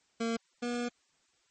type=tone pair in turn; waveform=25% pulse; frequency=229.3 / 241.2 Hz; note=A#3 / B3; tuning=-28 / -41 cents; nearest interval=minor second; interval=87 cents; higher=second; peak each=-26 / -28 dBFS; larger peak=first; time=0.2-0.37 / 0.62-0.89 s; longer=second; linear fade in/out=10 ms; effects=white hiss -71 dBFS RMS until 1.5 s + MP3 32 kbps